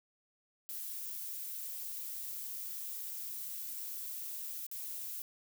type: noise with dropouts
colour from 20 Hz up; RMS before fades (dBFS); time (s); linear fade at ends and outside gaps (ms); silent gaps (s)
violet; -42; 0.69-5.22; 0; 4.666-4.714
effects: none